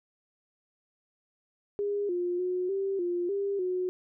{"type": "tone with pitch steps", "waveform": "sine", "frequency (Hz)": [407.4, 353.6, 363.6, 390.5, 351.1, 398.8, 365.5], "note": ["G#4", "F4", "F#4", "G4", "F4", "G4", "F#4"], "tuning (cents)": [-33, 22, -30, -7, 9, 30, -21], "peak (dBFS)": -27, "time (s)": [1.79, 3.89], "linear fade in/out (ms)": 0, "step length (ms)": 300, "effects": []}